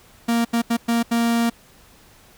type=tone bursts at uneven times; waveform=45% pulse; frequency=233.1 Hz; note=A#3; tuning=in tune; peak=-17 dBFS; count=5; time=0.28-0.45 / 0.53-0.62 / 0.7-0.77 / 0.88-1.03 / 1.11-1.5 s; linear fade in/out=10 ms; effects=pink hiss -51 dBFS RMS until 2.37 s